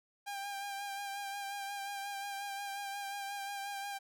sawtooth tone with vibrato, 799 Hz, G5, 33 cents sharp, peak -35 dBFS, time 0.26-3.99 s, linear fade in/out 20 ms, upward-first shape sine, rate 5.6 Hz, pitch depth 27 cents each way, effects none

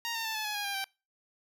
10% pulse tone with pitch steps, 932.3 / 908.9 / 886.1 / 863.9 / 842.2 / 821 / 800.4 / 780.4 Hz, A#5 / A#5 / A5 / A5 / G#5 / G#5 / G5 / G5, 0 / -44 / +12 / -32 / +24 / -20 / +36 / -8 cents, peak -24 dBFS, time 0.05-0.842 s, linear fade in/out 0 ms, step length 99 ms, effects noise-tail reverb RT60 0.3 s tail -26 dB re dry

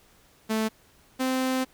sawtooth tone pair in turn, 219.5 / 259.4 Hz, A3 / C4, -4 / -15 cents, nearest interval minor third, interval 289 cents, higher second, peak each -20 dBFS, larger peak neither, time 0.49-0.69 / 1.19-1.65 s, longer second, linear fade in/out 20 ms, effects pink hiss -59 dBFS RMS until 1.73 s

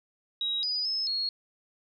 sine tone with pitch steps, 3825 / 4943 / 5190 / 4306 Hz, A#7 / D#8 / E8 / C8, +44 / -12 / -28 / +49 cents, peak -27 dBFS, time 0.41-1.29 s, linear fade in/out 2 ms, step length 220 ms, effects none

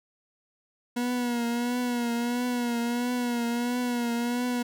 40% pulse tone with vibrato, 240.9 Hz, B3, 43 cents flat, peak -25 dBFS, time 0.96-4.63 s, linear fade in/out 10 ms, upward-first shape triangle, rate 1.5 Hz, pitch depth 52 cents each way, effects none

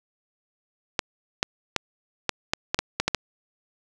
clicks, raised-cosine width 0.2 ms, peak -4 dBFS, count 10, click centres 0.992 / 1.429 / 1.763 / 2.293 / 2.535 / 2.745 / 2.79 / 3 / 3.08 / 3.147 s, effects none

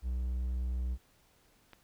triangle tone, 62.2 Hz, B1, 13 cents sharp, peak -29 dBFS, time 0.02-0.98 s, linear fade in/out 50 ms
click, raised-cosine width 0.3 ms, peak -34 dBFS, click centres 1.733 s
effects pink hiss -67 dBFS RMS until 1.83 s

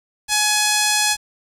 5% pulse tone, 843 Hz, G#5, 26 cents sharp, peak -3 dBFS, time 0.28-1.17 s, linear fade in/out 50 ms, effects low-pass 11000 Hz 12 dB/octave + 7-bit

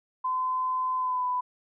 sine tone with pitch glide, 1023 to 997.3 Hz, C6 to B5, -39 to +17 cents, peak -25 dBFS, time 0.24-1.41 s, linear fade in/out 10 ms, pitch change -44 cents, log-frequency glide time 0.97-1.26 s, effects none

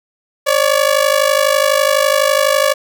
sawtooth ring-modulated tone, 569 Hz, C#5, 45 cents sharp, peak -4 dBFS, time 0.46-2.74 s, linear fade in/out 20 ms, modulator 26 Hz, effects none

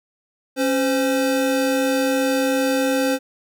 square tone pair together, 273.5 / 516.3 Hz, C#4 / C5, -23 / -23 cents, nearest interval major seventh, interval 1100 cents, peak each -21 dBFS, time 0.56-3.19 s, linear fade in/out 50 ms, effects none

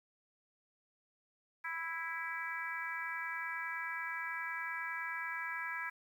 harmonic tone, 329.6 Hz, E4, in tune, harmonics 3 / 4 / 5 / 6 / 7, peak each -45 / -46 / -41 / -44 / -45 dBFS, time 1.64-5.9 s, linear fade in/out 10 ms, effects 11-bit

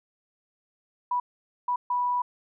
sine tone bursts at uneven times, 982 Hz, B5, 10 cents flat, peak -23 dBFS, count 3, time 1.11-1.2 / 1.68-1.76 / 1.9-2.22 s, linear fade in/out 5 ms, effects none

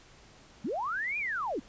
sine linear two-way sweep, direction up then down, 164.81 to 2473 to 205.3 Hz, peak -30 dBFS, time 0.64-1.6 s, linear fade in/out 10 ms, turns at 1.18 s, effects pink hiss -56 dBFS RMS until 1.68 s + resampled to 16000 Hz

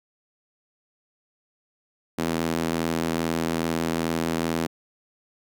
sawtooth tone with high-pass filter, 82.41 Hz, E2, in tune, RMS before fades -26 dBFS, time 2.18-4.67 s, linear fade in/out 10 ms, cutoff 240 Hz, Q 1.4, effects none

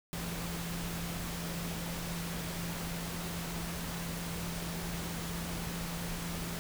sine tone in noise, 170 Hz, F3, 46 cents flat, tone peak -39 dBFS, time 0.13-6.59 s, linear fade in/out 0 ms, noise pink, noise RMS -40 dBFS, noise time 0.13-6.59 s, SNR -2 dB, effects none

